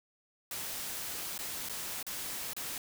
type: noise with dropouts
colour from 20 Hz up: white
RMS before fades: -39 dBFS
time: 0.51-2.78 s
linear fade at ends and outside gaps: 2 ms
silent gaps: 1.379-1.389 / 1.688-1.695 / 2.028-2.066 / 2.534-2.565 s
effects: none